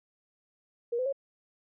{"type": "tone with pitch steps", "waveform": "sine", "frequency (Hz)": [472.7, 509.6, 549.3], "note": ["A#4", "C5", "C#5"], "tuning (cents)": [24, -46, -16], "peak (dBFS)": -27, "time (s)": [0.92, 1.127], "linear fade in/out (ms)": 10, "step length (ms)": 69, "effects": []}